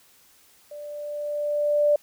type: tone with level ramp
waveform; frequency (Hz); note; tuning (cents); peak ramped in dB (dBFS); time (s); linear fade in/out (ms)
sine; 589; D5; +5; -36 to -15; 0.71-1.96; 5
effects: white hiss -57 dBFS RMS until 2.02 s